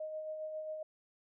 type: tone with tremolo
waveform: sine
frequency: 622.3 Hz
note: D#5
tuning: in tune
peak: -37 dBFS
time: 0-0.83 s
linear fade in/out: 5 ms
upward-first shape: sine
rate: 7.4 Hz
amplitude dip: 35%
effects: none